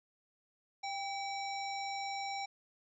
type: harmonic tone with a mistuned harmonic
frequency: 792 Hz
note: G5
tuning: 18 cents sharp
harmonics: 1 / 3 / 5 / 7 / 9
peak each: -38 / -44 / -48 / -47 / -54 dBFS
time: 0.83-2.46 s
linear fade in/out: 10 ms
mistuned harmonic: 3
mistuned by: -66 cents
effects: none